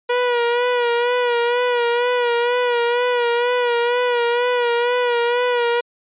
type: tone with vibrato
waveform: sawtooth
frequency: 483.2 Hz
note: B4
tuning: 38 cents flat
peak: -12 dBFS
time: 0.09-5.81 s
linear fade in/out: 10 ms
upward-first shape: sine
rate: 2.1 Hz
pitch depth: 41 cents each way
effects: resampled to 8000 Hz